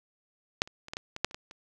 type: clicks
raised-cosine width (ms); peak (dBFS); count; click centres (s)
0.2; -6 / -30 / -27 / -18 / -18 / -20 / -7 / -30 / -21 / -29; 10; 0.619 / 0.675 / 0.884 / 0.935 / 0.969 / 1.164 / 1.246 / 1.311 / 1.345 / 1.511
effects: none